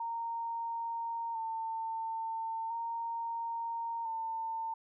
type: tone with vibrato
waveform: sine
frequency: 912 Hz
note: A#5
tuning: 38 cents flat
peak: -34 dBFS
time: 0-4.74 s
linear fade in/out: 5 ms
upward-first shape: square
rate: 0.37 Hz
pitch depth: 23 cents each way
effects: none